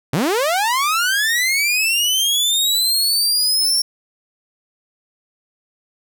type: linear sweep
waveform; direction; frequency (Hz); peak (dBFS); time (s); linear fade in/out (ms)
sawtooth; up; 116.54 to 5500; -12; 0.13-3.82; 5
effects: none